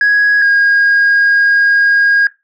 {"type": "tone pair in turn", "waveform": "sine", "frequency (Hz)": [1662, 1631.6], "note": ["G#6", "G#6"], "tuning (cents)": [1, -31], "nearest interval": "unison", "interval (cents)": 32, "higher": "first", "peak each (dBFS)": -5, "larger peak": "neither", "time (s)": [[0.01, 0.42], [0.42, 2.27]], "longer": "second", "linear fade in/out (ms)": 2, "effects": ["noise-tail reverb RT60 0.2 s tail -18 dB re dry", "tanh soft clip ceiling -5 dBFS"]}